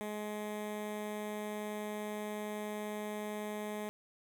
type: tone with notch filter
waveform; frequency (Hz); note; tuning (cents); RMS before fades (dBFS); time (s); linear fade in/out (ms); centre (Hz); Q
15% pulse; 210.6; G#3; +24; -40; 0.01-3.89; 0; 4800; 1.5
effects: none